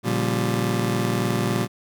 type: chord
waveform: 25% pulse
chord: G half-diminished seventh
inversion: first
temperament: just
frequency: 117.6 / 141.12 / 176.4 / 196 Hz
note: Bb2 / Db3 / F3 / G3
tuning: +16 / +31 / +18 / 0 cents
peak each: -21 / -26 / -25 / -23 dBFS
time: 0.03-1.68 s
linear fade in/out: 50 ms
effects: none